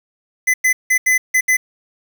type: tone bursts at uneven times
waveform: square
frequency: 2021 Hz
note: B6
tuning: 39 cents sharp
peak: -12 dBFS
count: 6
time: 0.47-0.54 / 0.64-0.73 / 0.9-0.98 / 1.06-1.18 / 1.34-1.41 / 1.48-1.57 s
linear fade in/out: 10 ms
effects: 7-bit